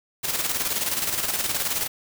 white noise with tremolo, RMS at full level -24 dBFS, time 0.23-1.88 s, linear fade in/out 20 ms, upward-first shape square, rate 19 Hz, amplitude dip 50%, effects none

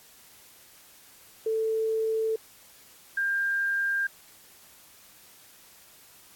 sine tone pair in turn, 442.9 / 1597.6 Hz, A4 / G6, +11 / +32 cents, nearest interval octave + minor seventh, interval 2221 cents, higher second, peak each -24 dBFS, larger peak neither, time 1.46-2.36 / 3.17-4.07 s, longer neither, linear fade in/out 5 ms, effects white hiss -54 dBFS RMS until 6.35 s + AAC 64 kbps

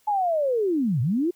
sine linear two-way sweep, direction down then up, 860 to 110 to 366.1 Hz, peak -20 dBFS, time 0.07-1.31 s, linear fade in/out 10 ms, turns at 1.01 s, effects white hiss -63 dBFS RMS until 1.35 s

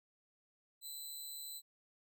10% pulse tone, 4013 Hz, B7, 27 cents sharp, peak -38 dBFS, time 0.81-1.62 s, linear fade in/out 50 ms, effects none

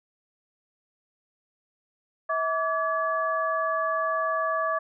sine tone cluster, 646 / 1155 / 1692 Hz, E5 / D6 / G#6, -35 / -29 / +32 cents, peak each -28 / -26 / -32 dBFS, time 2.29-4.79 s, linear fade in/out 10 ms, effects none

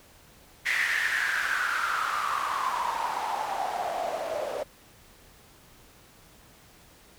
white noise with band-pass filter sweep, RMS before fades -29 dBFS, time 0.65-4.64 s, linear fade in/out 20 ms, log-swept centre 2000 to 560 Hz, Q 7.9, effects pink hiss -55 dBFS RMS until 7.18 s

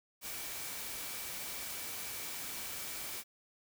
sine tone in noise, 2307 Hz, D7, 31 cents flat, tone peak -53 dBFS, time 0.21-3.24 s, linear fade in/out 50 ms, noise white, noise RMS -42 dBFS, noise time 0.21-3.24 s, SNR -14 dB, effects none

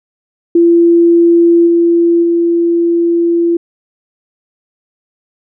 sine tone with level steps, 340 Hz, F4, 46 cents flat, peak -4 / -6 / -8 dBFS, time 0.55-3.57 s, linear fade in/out 5 ms, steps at 1.66 / 2.22 s, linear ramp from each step 20 ms, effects none

